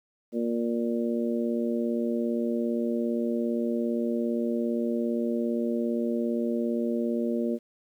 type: harmonic tone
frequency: 117.5 Hz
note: A#2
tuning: 14 cents sharp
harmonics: 2 / 3 / 4 / 5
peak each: -27 / -31 / -33 / -35 dBFS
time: 0.32-7.59 s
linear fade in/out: 50 ms
effects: 10-bit